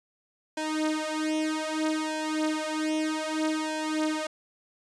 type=tone with flanger; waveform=sawtooth; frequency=311.1 Hz; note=D#4; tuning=in tune; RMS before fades=-29 dBFS; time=0.57-4.27 s; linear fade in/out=5 ms; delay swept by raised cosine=2 to 6.1 ms; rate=0.63 Hz; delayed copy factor=+0.9; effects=resampled to 22050 Hz